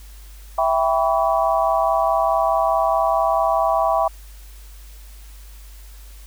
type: chord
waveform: sine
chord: C# half-diminished seventh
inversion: first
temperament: equal with one note detuned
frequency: 659.3 / 784 / 987.8 / 1132.7 Hz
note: E5 / G5 / B5 / C#6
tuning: 0 / 0 / 0 / +37 cents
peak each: -19 / -21 / -23 / -23 dBFS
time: 0.58-4.08 s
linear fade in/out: 5 ms
effects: added 50 Hz sine -38 dBFS peak until 6.26 s + white hiss -49 dBFS RMS until 6.26 s